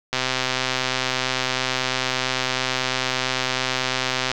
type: click train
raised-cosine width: 0.2 ms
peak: -4 dBFS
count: 541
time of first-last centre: 0.13-4.316 s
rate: 129 Hz
effects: low-pass 7000 Hz 12 dB/octave + 7-bit